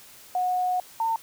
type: tone pair in turn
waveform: sine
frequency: 730 / 904.5 Hz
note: F#5 / A5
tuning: -24 / +48 cents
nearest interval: major third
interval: 372 cents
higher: second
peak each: -22 dBFS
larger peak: neither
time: 0.35-0.8 / 1-1.16 s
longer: first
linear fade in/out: 2 ms
effects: white hiss -49 dBFS RMS until 1.22 s